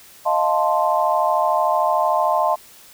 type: chord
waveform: sine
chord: F dominant seventh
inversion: third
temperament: equal with one note detuned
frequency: 622.3 / 695.6 / 880 / 1046.5 Hz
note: Eb5 / F5 / A5 / C6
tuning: 0 / -7 / 0 / 0 cents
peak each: -21 dBFS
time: 0.25-2.56 s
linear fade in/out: 20 ms
effects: white hiss -46 dBFS RMS until 2.93 s